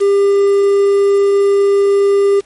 triangle tone with quantisation, 399.5 Hz, G4, 33 cents sharp, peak -6 dBFS, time 0-2.41 s, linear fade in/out 20 ms, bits 5, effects pink hiss -50 dBFS RMS until 2.45 s + MP3 48 kbps

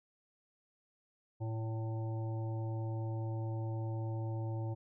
harmonic tone with a mistuned harmonic, 111.9 Hz, A2, 30 cents sharp, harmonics 1 / 3 / 5 / 7 / 8, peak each -35 / -45 / -49 / -52 / -53 dBFS, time 1.4-4.75 s, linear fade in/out 20 ms, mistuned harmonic 7, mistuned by -22 cents, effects none

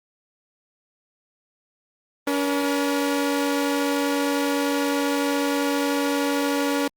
sawtooth tone pair together, 283.8 / 477.3 Hz, C#4 / A#4, +41 / +41 cents, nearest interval major sixth, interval 900 cents, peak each -18 / -23 dBFS, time 2.27-6.88 s, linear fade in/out 5 ms, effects Opus 24 kbps

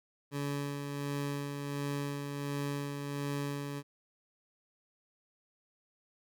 20% pulse tone with tremolo, 142.4 Hz, C#3, 47 cents sharp, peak -28 dBFS, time 0.31-3.83 s, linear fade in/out 50 ms, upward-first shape sine, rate 1.4 Hz, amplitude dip 40%, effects none

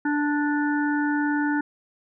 harmonic tone, 293.7 Hz, D4, in tune, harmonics 1 / 3 / 5 / 6, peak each -22 / -30 / -29 / -34 dBFS, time 0.05-1.61 s, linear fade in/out 5 ms, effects none

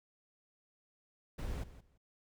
brown noise with echo, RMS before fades -39 dBFS, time 1.38-1.64 s, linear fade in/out 10 ms, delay 170 ms, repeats 2, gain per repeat -15 dB, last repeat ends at 1.98 s, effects none

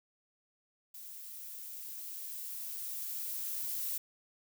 violet noise with level ramp, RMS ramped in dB -48 to -36 dBFS, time 0.94-3.98 s, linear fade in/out 5 ms, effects none

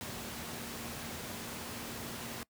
sine tone in noise, 233.1 Hz, A#3, in tune, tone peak -49 dBFS, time 0.01-2.43 s, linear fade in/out 0 ms, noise pink, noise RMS -42 dBFS, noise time 0.01-2.43 s, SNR -10 dB, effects noise-tail reverb RT60 0.1 s tail -23 dB re dry + high-pass 80 Hz 12 dB/octave

